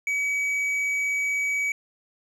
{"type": "tone with tanh clipping", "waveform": "sine", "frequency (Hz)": 2274, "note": "C#7", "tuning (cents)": 44, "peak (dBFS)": -24, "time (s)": [0.07, 1.72], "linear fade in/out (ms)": 2, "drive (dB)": 6, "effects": []}